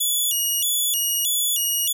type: tone with vibrato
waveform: 5% pulse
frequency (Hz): 3144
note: G7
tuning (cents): +4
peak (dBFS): -12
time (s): 0-1.93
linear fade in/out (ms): 10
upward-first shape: square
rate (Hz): 1.6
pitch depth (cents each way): 150
effects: none